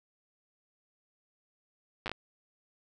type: slowing click train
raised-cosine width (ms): 0.3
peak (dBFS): -19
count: 5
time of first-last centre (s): 2.06-2.116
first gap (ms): 8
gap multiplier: 1.39
effects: none